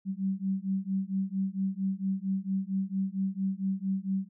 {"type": "beating tone pair", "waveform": "sine", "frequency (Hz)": [190.3, 194.7], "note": ["F#3", "G3"], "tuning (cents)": [49, -12], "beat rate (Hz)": 4.4, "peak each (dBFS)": -31, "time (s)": [0.05, 4.29], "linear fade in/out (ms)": 50, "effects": []}